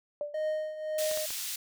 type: tone with exponential decay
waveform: sine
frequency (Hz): 587.3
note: D5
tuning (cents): 0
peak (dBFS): -28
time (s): 0.21-0.5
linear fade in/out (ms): 1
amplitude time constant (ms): 61
type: tone with tremolo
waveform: triangle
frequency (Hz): 619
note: D#5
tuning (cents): -9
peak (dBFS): -25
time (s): 0.34-1.26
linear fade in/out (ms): 5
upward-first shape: triangle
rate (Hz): 1.8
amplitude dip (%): 75
type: high-pass noise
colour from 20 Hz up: pink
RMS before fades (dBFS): -36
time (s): 0.98-1.56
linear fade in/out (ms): 5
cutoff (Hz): 3700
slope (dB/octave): 12
type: clicks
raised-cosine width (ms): 0.3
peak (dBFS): -25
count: 3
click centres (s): 1.114 / 1.174 / 1.305
effects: none